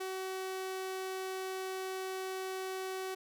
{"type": "tone", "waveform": "sawtooth", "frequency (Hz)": 377.6, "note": "F#4", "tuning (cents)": 35, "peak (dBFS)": -33, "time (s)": [0, 3.15], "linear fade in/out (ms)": 10, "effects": []}